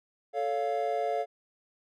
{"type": "chord", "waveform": "triangle", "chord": "A augmented", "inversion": "none", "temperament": "equal with one note detuned", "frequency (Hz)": [440, 560.8, 698.5], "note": ["A4", "C#5", "E#5"], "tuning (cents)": [0, 20, 0], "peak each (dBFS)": [-31, -31, -28], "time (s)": [0.33, 1.26], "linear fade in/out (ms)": 50, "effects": []}